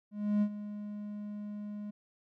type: tone with ADSR envelope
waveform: triangle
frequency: 207.7 Hz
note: G#3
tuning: in tune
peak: -22 dBFS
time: 0.11-1.91 s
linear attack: 310 ms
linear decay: 67 ms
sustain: -14 dB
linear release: 11 ms
effects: none